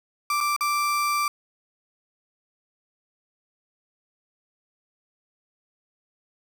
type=tone with dropouts; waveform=35% pulse; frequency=1174 Hz; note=D6; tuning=1 cent flat; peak=-20 dBFS; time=0.3-1.28 s; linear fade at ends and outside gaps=2 ms; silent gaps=0.405-0.409 / 0.564-0.608 s; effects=none